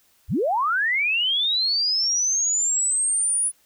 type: linear sweep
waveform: sine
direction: up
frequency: 37.34 to 9930 Hz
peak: -19 dBFS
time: 0.28-3.52 s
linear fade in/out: 50 ms
effects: white hiss -61 dBFS RMS until 3.65 s